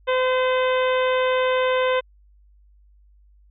harmonic tone, 512 Hz, C5, 38 cents flat, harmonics 1 / 2 / 3 / 4 / 5 / 6 / 7, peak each -19 / -25 / -29 / -31 / -33 / -35 / -36 dBFS, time 0.07-2.01 s, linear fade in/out 20 ms, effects added 50 Hz sine -51 dBFS peak until 3.5 s

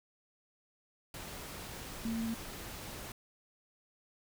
sine tone in noise, 226.9 Hz, A#3, 47 cents flat, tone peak -33 dBFS, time 2.05-2.34 s, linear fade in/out 2 ms, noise pink, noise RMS -45 dBFS, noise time 1.14-3.12 s, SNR +9 dB, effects none

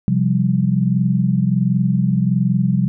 sine chord, C suspended fourth, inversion none, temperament equal, 130.81 / 174.61 / 196 Hz, C3 / F3 / G3, 0 / 0 / 0 cents, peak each -18 dBFS, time 0.08-2.88 s, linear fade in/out 0 ms, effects none

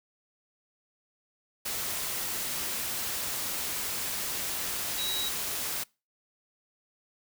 sine tone in noise, 3858 Hz, B7, 41 cents flat, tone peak -31 dBFS, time 4.98-5.29 s, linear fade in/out 10 ms, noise white, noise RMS -33 dBFS, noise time 1.65-5.84 s, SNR -1 dB, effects noise-tail reverb RT60 0.3 s tail -25 dB re dry

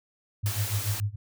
sine tone with tremolo, 103.1 Hz, G#2, 12 cents flat, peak -23 dBFS, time 0.43-1.16 s, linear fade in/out 10 ms, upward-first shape sine, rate 6.9 Hz, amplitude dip 95%
white noise, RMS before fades -34 dBFS, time 0.46-1 s, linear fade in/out 0 ms
effects none

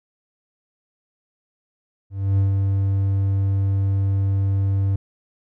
triangle tone with ADSR envelope, 97.8 Hz, G2, 4 cents flat, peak -12 dBFS, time 2.1-4.96 s, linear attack 280 ms, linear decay 130 ms, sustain -3 dB, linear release 5 ms, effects none

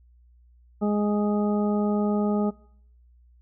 harmonic tone, 207.7 Hz, G#3, in tune, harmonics 1 / 2 / 3 / 4 / 6, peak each -22 / -28 / -32 / -34 / -38 dBFS, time 0.81-2.51 s, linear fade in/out 20 ms, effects noise-tail reverb RT60 0.7 s tail -24 dB re dry + added 60 Hz sine -53 dBFS peak until 3.41 s

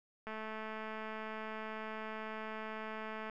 click train, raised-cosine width 0.5 ms, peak -29 dBFS, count 661, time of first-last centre 0.27-3.298 s, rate 218 Hz, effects none

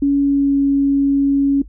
sine tone with pitch glide, 281.3 to 278.4 Hz, C#4 to C#4, +26 to +8 cents, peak -11 dBFS, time 0.02-1.62 s, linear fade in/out 5 ms, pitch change -18 cents, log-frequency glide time 0.19-0.58 s, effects noise-tail reverb RT60 0.1 s tail -18 dB re dry + added 50 Hz sine -35 dBFS peak until 1.68 s

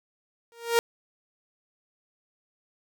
sawtooth tone with exponential growth, 466.7 Hz, A#4, 2 cents sharp, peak -12 dBFS, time 0.52-0.79 s, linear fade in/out 0 ms, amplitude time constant 58 ms, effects none

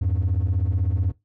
triangle beating tone pair, 83.7 / 99.7 Hz, E2 / G2, +27 / +30 cents, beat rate 16 Hz, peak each -19 dBFS, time 0.01-1.12 s, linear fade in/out 10 ms, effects noise-tail reverb RT60 0.2 s tail -21 dB re dry + tanh soft clip ceiling -15 dBFS

